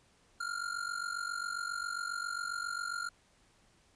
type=ring-modulated tone; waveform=square; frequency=1400 Hz; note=F6; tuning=4 cents sharp; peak=-33 dBFS; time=0.4-3.09 s; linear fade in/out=5 ms; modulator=23.7 Hz; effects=pink hiss -67 dBFS RMS until 3.95 s + resampled to 22050 Hz